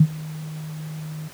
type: tone with ADSR envelope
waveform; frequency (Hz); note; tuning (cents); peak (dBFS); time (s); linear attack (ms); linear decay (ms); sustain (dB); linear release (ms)
sine; 155.56; D#3; 0; -6; 0-1.29; 5; 59; -23; 19
effects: pink hiss -44 dBFS RMS until 1.33 s + high-pass 100 Hz 12 dB/octave